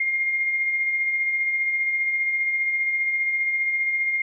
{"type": "tone with tremolo", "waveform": "sine", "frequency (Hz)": 2124, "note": "C7", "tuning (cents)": 25, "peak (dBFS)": -19, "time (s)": [0, 4.22], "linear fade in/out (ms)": 5, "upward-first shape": "sine", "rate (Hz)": 15, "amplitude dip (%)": 35, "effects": []}